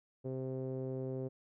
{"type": "tone with low-pass filter", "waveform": "sawtooth", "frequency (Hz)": 130.81, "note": "C3", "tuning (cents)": 0, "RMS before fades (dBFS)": -39, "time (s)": [0.24, 1.29], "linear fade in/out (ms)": 20, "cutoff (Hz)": 460, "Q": 4, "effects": []}